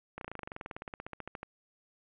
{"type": "slowing click train", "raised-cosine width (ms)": 0.5, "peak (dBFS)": -25, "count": 25, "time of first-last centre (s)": [0.18, 1.431], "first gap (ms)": 32, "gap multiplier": 1.04, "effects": ["resampled to 8000 Hz", "11-bit"]}